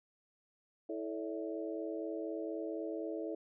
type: harmonic tone with a mistuned harmonic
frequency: 108.8 Hz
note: A2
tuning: 19 cents flat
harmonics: 3 / 4 / 5 / 6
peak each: -40 / -42 / -44 / -46 dBFS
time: 0.89-3.35 s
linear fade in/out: 5 ms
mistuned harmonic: 5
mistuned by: +77 cents
effects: none